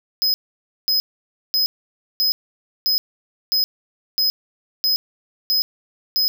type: tone bursts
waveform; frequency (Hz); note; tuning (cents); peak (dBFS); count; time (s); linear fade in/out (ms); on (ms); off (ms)
square; 5060; D#8; +28; -16; 10; 0.22-6.28; 0; 120; 540
effects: none

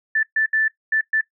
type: tone bursts at uneven times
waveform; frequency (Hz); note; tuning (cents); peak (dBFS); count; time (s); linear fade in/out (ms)
sine; 1760; A6; 0; -16; 5; 0.15-0.23 / 0.36-0.46 / 0.53-0.68 / 0.92-1.01 / 1.13-1.21; 5
effects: noise-tail reverb RT60 0.1 s tail -18 dB re dry

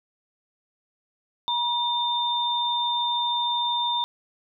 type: tone pair together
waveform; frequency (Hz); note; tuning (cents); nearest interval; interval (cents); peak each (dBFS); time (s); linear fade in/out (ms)
sine; 960 / 3607; B5 / A7; -49 / +42; octave + major seventh; 2291; -25; 1.48-4.04; 0
effects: none

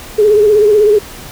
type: tone with vibrato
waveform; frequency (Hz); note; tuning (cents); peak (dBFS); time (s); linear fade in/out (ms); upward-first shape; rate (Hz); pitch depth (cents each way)
sine; 420.3; G#4; +21; -5; 0.18-0.99; 10; sine; 16; 60
effects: pink hiss -31 dBFS RMS until 1.31 s

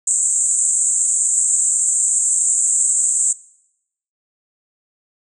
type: band-pass noise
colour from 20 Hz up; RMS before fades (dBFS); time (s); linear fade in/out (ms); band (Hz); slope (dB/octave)
pink; -17; 0.07-3.33; 5; 7200 to 8400; 96
effects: noise-tail reverb RT60 0.8 s tail -21 dB re dry

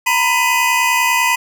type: tone cluster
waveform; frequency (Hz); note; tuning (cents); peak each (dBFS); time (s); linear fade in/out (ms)
square; 933 / 1003 / 1999 / 2508; A#5 / B5 / B6 / D#7; +1 / +26 / +20 / +13; -19; 0.06-1.36; 10
effects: none

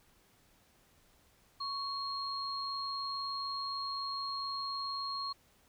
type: tone pair together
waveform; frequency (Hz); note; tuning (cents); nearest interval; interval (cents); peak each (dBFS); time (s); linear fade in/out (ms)
sine; 1108.7 / 4249; C#6 / C8; 0 / +26; octave + major seventh; 2326; -38 / -38; 1.6-5.33; 10
effects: pink hiss -67 dBFS RMS until 5.68 s

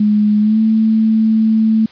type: tone with pitch glide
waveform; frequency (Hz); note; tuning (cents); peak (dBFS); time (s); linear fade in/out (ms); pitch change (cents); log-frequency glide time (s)
sine; 210 to 220.3; G#3 to A3; +19 to +2; -9; 0-1.86; 5; +83; 0.4-0.59
effects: white hiss -43 dBFS RMS until 1.91 s + resampled to 11025 Hz

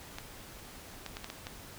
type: clicks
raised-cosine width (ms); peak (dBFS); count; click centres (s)
0.2; -22; 6; 0.185 / 1.063 / 1.169 / 1.244 / 1.301 / 1.469
effects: pink hiss -49 dBFS RMS until 1.78 s

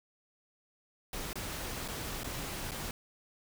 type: noise with dropouts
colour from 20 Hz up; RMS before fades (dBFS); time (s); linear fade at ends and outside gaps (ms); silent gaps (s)
pink; -39; 1.13-2.91; 2; 1.331-1.355 / 1.88-1.884 / 2.234-2.243 / 2.711-2.717
effects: none

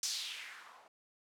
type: noise with low-pass filter sweep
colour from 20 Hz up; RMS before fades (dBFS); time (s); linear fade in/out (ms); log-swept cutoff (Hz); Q
violet; -43; 0.03-0.88; 2; 6000 to 710; 2.7
effects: none

